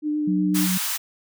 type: tone with vibrato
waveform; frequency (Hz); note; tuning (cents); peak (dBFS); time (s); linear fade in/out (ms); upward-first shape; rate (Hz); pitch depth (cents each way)
sine; 300.4; D4; +39; -21; 0.02-0.68; 50; sine; 8.1; 13
type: tone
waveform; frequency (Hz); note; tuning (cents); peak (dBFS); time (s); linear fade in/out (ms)
sine; 185; F#3; 0; -21; 0.27-0.78; 10
type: high-pass noise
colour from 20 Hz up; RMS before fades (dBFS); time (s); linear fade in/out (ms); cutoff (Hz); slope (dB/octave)
white; -26; 0.54-0.98; 20; 860; 24
effects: none